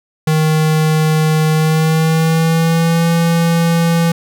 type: tone with pitch glide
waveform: square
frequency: 156.3 to 167.52 Hz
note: D#3 to E3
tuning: +8 to +28 cents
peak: -11 dBFS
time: 0.27-4.12 s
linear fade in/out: 5 ms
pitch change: +120 cents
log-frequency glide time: 1.52-3.09 s
effects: none